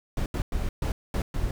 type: noise bursts at uneven times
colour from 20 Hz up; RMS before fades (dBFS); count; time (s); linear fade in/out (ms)
brown; -27; 6; 0.17-0.26 / 0.34-0.42 / 0.52-0.69 / 0.82-0.92 / 1.14-1.22 / 1.34-1.51; 2
effects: none